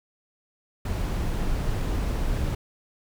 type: noise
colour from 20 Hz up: brown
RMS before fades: -26 dBFS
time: 0.85-2.55 s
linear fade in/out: 5 ms
effects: none